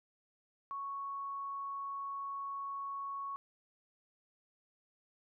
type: tone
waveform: sine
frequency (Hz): 1108.7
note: C#6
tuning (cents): 0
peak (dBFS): -38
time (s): 0.71-3.36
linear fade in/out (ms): 0
effects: none